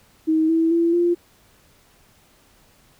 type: tone with pitch steps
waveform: sine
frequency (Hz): 316.9 / 326.6 / 336.5 / 346.8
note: D#4 / E4 / E4 / F4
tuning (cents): +32 / -16 / +36 / -12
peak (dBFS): -15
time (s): 0.27-1.15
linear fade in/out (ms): 20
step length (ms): 220
effects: pink hiss -56 dBFS RMS until 2.99 s